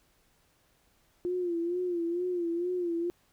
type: tone with vibrato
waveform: sine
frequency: 349.2 Hz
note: F4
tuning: in tune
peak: -28 dBFS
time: 1.25-3.1 s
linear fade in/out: 0 ms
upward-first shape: sine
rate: 2.2 Hz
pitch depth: 71 cents each way
effects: pink hiss -68 dBFS RMS until 3.32 s